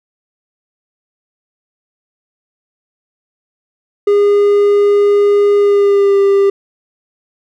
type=tone with pitch glide; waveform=triangle; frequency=408.1 to 396.7 Hz; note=G#4 to G4; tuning=-30 to +21 cents; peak=-5 dBFS; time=4.07-6.5 s; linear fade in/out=5 ms; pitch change=-49 cents; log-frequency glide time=5.57-6.19 s; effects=none